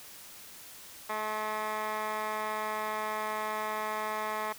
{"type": "tone with band-pass filter", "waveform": "15% pulse", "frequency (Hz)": 214.9, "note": "A3", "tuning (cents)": -41, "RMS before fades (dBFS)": -34, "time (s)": [1.09, 4.53], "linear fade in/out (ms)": 10, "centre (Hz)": 1300, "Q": 3.2, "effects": ["white hiss -49 dBFS RMS until 4.58 s"]}